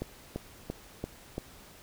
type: click train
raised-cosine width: 2 ms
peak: -20 dBFS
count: 5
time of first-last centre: 0.02-1.381 s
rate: 2.94 Hz
effects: pink hiss -53 dBFS RMS until 1.82 s